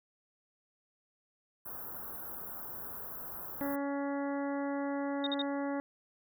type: band-stop noise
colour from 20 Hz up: white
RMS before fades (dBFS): -43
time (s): 1.65-3.76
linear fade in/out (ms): 10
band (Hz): 1500 to 12000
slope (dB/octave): 48
type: harmonic tone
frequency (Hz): 281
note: C#4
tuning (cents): +24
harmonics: 1 / 2 / 3 / 4 / 5 / 6 / 7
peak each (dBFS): -34 / -38 / -42 / -47 / -49 / -49 / -51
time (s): 3.61-5.8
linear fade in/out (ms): 0
type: tone bursts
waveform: sine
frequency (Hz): 3704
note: A#7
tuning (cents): -12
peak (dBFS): -32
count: 3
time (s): 5.24-5.418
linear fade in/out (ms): 2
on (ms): 26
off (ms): 50
effects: none